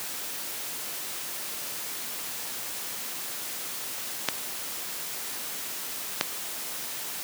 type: clicks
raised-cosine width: 0.2 ms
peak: -4 dBFS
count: 2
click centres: 4.287 / 6.211 s
effects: white hiss -35 dBFS RMS until 7.23 s + high-pass 150 Hz 12 dB/octave